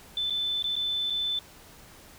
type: tone with dropouts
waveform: sine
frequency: 3520 Hz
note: A7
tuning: in tune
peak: -26 dBFS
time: 0.17-1.39 s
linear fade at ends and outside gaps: 2 ms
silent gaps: 0.299-0.305 / 0.625-0.641 / 0.756-0.764 / 1.1-1.104 s
effects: pink hiss -51 dBFS RMS until 2.18 s

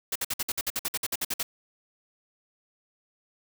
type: noise bursts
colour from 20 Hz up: white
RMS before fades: -29 dBFS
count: 15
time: 0.12-1.43 s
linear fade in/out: 5 ms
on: 36 ms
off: 55 ms
effects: none

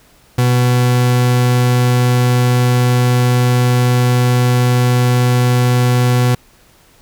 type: tone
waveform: 40% pulse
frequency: 123.8 Hz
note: B2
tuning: 5 cents sharp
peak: -9 dBFS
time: 0.38-6.35 s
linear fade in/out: 5 ms
effects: pink hiss -49 dBFS RMS until 7.01 s

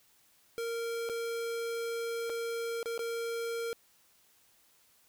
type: tone with dropouts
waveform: square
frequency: 463.2 Hz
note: A#4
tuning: 11 cents flat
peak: -34 dBFS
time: 0.58-3.73 s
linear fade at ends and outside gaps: 0 ms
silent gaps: 1.09-1.097 / 2.296-2.3 / 2.829-2.858 / 2.978-2.992 s
effects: white hiss -66 dBFS RMS until 5.08 s

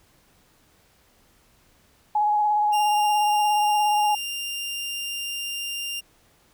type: tone with vibrato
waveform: sine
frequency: 839 Hz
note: G#5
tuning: 17 cents sharp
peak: -18 dBFS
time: 2.15-4.15 s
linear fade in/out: 5 ms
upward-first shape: sine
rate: 17 Hz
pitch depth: 21 cents each way
type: tone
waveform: sawtooth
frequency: 2794 Hz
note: F7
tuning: in tune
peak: -25 dBFS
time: 2.72-6.01 s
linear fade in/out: 20 ms
effects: pink hiss -60 dBFS RMS until 6.53 s

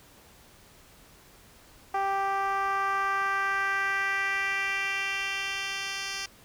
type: tone with band-pass filter sweep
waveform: 10% pulse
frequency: 392 Hz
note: G4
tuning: in tune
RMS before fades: -29 dBFS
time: 1.94-6.26 s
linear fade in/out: 5 ms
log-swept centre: 790 to 4300 Hz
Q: 2.1
effects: pink hiss -55 dBFS RMS until 6.44 s

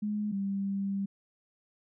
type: tone pair in turn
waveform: sine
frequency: 209.4 / 197.11 Hz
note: G#3 / G3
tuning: +15 / +10 cents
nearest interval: minor second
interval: 105 cents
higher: first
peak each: -29 / -29 dBFS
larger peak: neither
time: 0.02-0.32 / 0.32-1.06 s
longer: second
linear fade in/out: 10 ms
effects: none

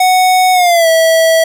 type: tone with pitch glide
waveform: square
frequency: 740 to 651.7 Hz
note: F#5 to E5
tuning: 0 to -20 cents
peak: -7 dBFS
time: 0-1.44 s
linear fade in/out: 5 ms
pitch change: -220 cents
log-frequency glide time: 0.53-0.88 s
effects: none

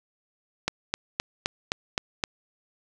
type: click train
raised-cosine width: 0.2 ms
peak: -7 dBFS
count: 7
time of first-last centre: 0.68-2.238 s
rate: 3.85 Hz
effects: none

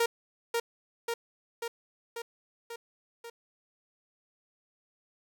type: tone with echo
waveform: sawtooth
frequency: 466.2 Hz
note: A#4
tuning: in tune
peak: -20 dBFS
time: 0-0.06 s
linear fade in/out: 5 ms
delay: 540 ms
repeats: 6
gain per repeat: -3 dB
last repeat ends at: 3.3 s
effects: none

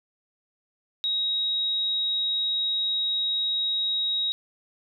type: tone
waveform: sine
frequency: 3799 Hz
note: A#7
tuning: 32 cents sharp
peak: -23 dBFS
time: 1.04-4.32 s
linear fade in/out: 0 ms
effects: none

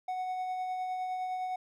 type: tone with tremolo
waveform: triangle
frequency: 740 Hz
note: F#5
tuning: in tune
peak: -29 dBFS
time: 0.08-1.56 s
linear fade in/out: 5 ms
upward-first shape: triangle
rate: 9.8 Hz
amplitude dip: 30%
effects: none

